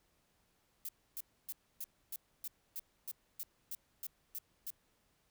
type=noise bursts; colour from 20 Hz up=violet; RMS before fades=-42 dBFS; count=13; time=0.85-4.704 s; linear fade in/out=2 ms; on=38 ms; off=280 ms; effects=pink hiss -75 dBFS RMS until 5.3 s